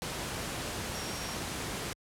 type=tone in noise; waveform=sine; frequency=5588 Hz; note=F8; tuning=in tune; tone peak=-44 dBFS; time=0.95-1.34 s; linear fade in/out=0 ms; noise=pink; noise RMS=-36 dBFS; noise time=0.02-1.93 s; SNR=-11 dB; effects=high-pass 60 Hz 12 dB/octave + low-pass 11000 Hz 12 dB/octave